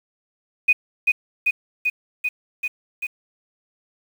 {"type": "tone with echo", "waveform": "sine", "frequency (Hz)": 2489, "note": "D#7", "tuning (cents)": 0, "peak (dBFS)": -11, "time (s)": [0.68, 0.73], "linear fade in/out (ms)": 10, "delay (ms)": 390, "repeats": 6, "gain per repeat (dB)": -2, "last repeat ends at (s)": 3.07, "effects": ["7-bit"]}